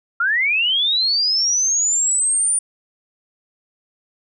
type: linear sweep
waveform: sine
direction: up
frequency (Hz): 1351 to 9397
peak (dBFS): -15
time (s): 0.2-2.59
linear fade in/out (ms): 5
effects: none